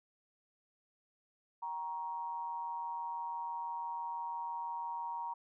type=tone with amplitude modulation; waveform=sine; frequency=940 Hz; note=A#5; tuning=14 cents sharp; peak=-34 dBFS; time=1.62-5.34 s; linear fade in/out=10 ms; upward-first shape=sine; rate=166 Hz; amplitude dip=65%; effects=none